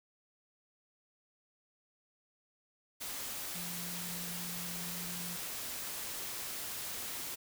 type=tone in noise; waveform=sine; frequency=174.61 Hz; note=F3; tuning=in tune; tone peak=-45 dBFS; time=3.54-5.37 s; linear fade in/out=20 ms; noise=white; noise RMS=-41 dBFS; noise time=3-7.36 s; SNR=-7 dB; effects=none